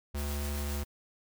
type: tone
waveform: square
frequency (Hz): 72.3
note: D2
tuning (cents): -27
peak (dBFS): -33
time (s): 0.14-0.84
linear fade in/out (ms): 10
type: noise with tremolo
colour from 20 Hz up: white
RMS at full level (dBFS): -42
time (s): 0.15-0.85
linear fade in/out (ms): 50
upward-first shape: triangle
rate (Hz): 7.4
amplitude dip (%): 35
effects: none